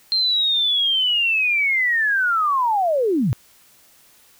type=linear sweep; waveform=sine; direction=down; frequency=4186 to 98.9 Hz; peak=-16 dBFS; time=0.12-3.33 s; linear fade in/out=0 ms; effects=white hiss -53 dBFS RMS until 4.39 s